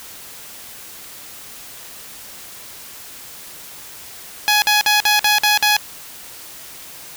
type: tone bursts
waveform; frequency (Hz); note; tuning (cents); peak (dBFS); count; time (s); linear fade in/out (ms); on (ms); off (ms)
10% pulse; 838; G#5; +15; -4; 7; 4.48-5.766; 0; 140; 51
effects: white hiss -37 dBFS RMS until 7.16 s

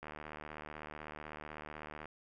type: click train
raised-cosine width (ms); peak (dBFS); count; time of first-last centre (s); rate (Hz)
0.5; -30; 155; 0.03-2.056; 76
effects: none

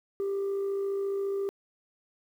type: tone with amplitude modulation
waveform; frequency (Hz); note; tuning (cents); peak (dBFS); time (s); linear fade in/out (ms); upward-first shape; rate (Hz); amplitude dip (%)
sine; 395.2; G4; +14; -24; 0.2-1.49; 0; sine; 54.5; 35
effects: tanh soft clip ceiling -26 dBFS + 10-bit

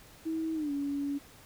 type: tone with pitch glide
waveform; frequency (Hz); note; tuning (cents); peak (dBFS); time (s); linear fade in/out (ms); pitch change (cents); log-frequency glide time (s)
sine; 321.6 to 283.2; E4 to C#4; -43 to +37; -30; 0.25-1.19; 20; -220; 0.54-0.72
effects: pink hiss -55 dBFS RMS until 1.45 s

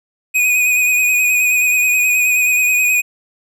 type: tone with vibrato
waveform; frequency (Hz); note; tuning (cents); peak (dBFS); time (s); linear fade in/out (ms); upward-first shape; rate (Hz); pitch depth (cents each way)
square; 2489; D#7; 0; -12; 0.34-3.02; 20; sine; 9.4; 29
effects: none

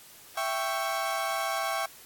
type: chord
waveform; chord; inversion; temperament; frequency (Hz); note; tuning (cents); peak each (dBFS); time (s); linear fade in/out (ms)
30% pulse; C# diminished; first; equal with one note detuned; 663.5 / 784 / 1108.7; E5 / G5 / C#6; +11 / 0 / 0; -30; 0.37-1.86; 5
effects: white hiss -51 dBFS RMS until 2.05 s + AAC 64 kbps

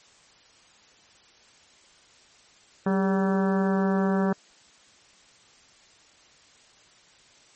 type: harmonic tone with a mistuned harmonic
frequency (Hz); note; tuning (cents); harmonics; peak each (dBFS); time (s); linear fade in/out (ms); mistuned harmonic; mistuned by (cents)
191.8; G3; -37; 1 / 2 / 3 / 4 / 5 / 6 / 7 / 8 / 9; -22 / -28 / -32 / -34 / -36 / -38 / -39 / -40 / -41; 2.86-4.33; 5; 2; +59
effects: white hiss -56 dBFS RMS until 7.55 s + MP3 32 kbps

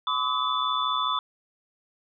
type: tone cluster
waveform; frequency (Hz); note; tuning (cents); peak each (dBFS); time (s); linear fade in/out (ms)
sine; 1014 / 1139 / 1273 / 3485; B5 / C#6 / D#6 / A7; +45 / +47 / +39 / -17; -29; 0.07-1.19; 2
effects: none

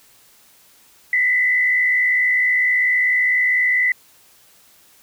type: tone with frequency modulation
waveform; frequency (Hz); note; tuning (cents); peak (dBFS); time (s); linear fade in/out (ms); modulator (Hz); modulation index
sine; 2001; B6; +22; -14; 1.13-3.92; 2; 64.4; 0.77
effects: white hiss -52 dBFS RMS until 5.02 s

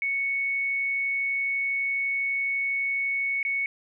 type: tone with dropouts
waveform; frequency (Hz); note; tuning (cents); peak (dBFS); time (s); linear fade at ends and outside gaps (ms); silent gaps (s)
sine; 2217; C#7; 0; -24; 0.02-3.66; 1; 3.429-3.45
effects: none

